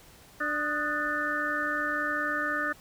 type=harmonic tone with a mistuned harmonic; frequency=296 Hz; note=D4; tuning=14 cents sharp; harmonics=1 / 2 / 4 / 5 / 6; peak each=-37 / -37 / -33 / -32 / -31 dBFS; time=0.4-2.73 s; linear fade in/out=10 ms; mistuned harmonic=4; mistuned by=+78 cents; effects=pink hiss -54 dBFS RMS until 2.8 s